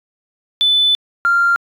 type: tone pair in turn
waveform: triangle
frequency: 3500 / 1389 Hz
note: A7 / F6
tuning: -10 / -10 cents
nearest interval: octave + major third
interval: 1600 cents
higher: first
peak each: -7 dBFS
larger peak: neither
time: 0.61-0.95 / 1.25-1.56 s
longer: first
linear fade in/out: 0 ms
effects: tanh soft clip ceiling -8 dBFS